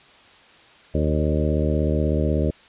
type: harmonic tone with a mistuned harmonic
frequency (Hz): 76.3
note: D#2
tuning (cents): -33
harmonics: 1 / 2 / 3 / 4 / 5 / 6 / 7 / 8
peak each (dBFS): -22 / -25 / -27 / -28 / -29 / -30 / -30 / -31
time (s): 0.94-2.51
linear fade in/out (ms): 10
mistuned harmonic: 7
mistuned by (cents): +30
effects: white hiss -50 dBFS RMS until 2.68 s + resampled to 8000 Hz